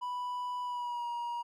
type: tone with pitch glide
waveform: triangle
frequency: 987.8 to 951.4 Hz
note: B5 to A#5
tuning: 0 to +35 cents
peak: -32 dBFS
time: 0.01-1.43 s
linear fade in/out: 20 ms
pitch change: -65 cents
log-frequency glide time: 0.63-1.07 s
effects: none